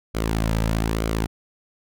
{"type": "tone with flanger", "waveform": "sawtooth", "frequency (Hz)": 55, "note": "A1", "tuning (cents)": 0, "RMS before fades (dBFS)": -23, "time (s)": [0.14, 1.27], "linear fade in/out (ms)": 20, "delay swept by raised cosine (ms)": [1.1, 2.8], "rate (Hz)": 1.1, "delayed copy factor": -0.5, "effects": []}